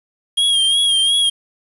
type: tone with vibrato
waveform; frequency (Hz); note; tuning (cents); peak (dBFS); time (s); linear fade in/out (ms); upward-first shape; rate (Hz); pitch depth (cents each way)
square; 3249; G#7; -39; -13; 0.37-1.3; 10; sine; 2.8; 49
effects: resampled to 24000 Hz + 7-bit